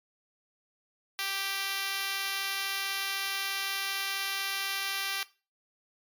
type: tone with high-pass filter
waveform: 5% pulse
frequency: 392 Hz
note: G4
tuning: in tune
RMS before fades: -33 dBFS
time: 1.19-5.23 s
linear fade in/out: 0 ms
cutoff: 1000 Hz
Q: 0.6
effects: noise-tail reverb RT60 0.3 s tail -17 dB re dry + MP3 96 kbps